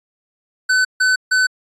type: tone bursts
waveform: square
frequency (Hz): 1512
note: F#6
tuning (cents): +37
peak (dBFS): -13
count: 3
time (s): 0.69-1.47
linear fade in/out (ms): 10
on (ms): 160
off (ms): 150
effects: resampled to 22050 Hz